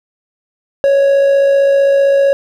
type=tone with amplitude modulation; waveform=triangle; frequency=554.4 Hz; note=C#5; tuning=in tune; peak=-4 dBFS; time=0.84-2.33 s; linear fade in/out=0 ms; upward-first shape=sine; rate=55.5 Hz; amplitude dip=30%; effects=none